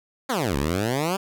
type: exponential two-way sweep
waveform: 10% pulse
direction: down then up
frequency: 285.7 to 65.6 to 200.9 Hz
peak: -14 dBFS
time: 0.29-1.17 s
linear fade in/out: 10 ms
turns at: 0.57 s
effects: none